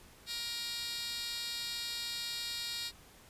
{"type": "tone with high-pass filter", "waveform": "15% pulse", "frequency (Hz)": 471, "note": "A#4", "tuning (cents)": 18, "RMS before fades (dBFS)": -39, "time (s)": [0.26, 2.92], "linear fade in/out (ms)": 50, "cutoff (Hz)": 3400, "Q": 4.9, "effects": ["pink hiss -58 dBFS RMS until 3.29 s", "resampled to 32000 Hz"]}